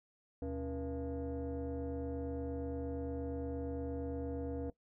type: tone with frequency modulation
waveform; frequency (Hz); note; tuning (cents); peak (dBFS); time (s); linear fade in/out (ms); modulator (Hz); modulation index
sine; 277.2; C#4; 0; -35; 0.42-4.7; 2; 201; 1.3
effects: noise-tail reverb RT60 0.1 s tail -19 dB re dry + tanh soft clip ceiling -34 dBFS